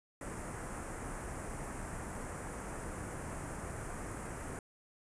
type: band-stop noise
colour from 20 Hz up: pink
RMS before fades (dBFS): -42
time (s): 0.21-4.59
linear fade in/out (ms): 2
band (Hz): 1900 to 8100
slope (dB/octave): 24
effects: resampled to 22050 Hz